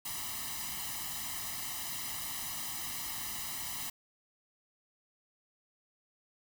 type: noise with comb filter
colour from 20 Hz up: white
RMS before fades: -39 dBFS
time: 0.05-3.9 s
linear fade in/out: 5 ms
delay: 1 ms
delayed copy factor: +0.95
effects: none